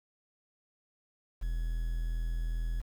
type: tone with quantisation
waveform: triangle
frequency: 41.2 Hz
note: E1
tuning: in tune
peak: -28 dBFS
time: 1.41-2.82 s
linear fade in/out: 20 ms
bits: 9
effects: none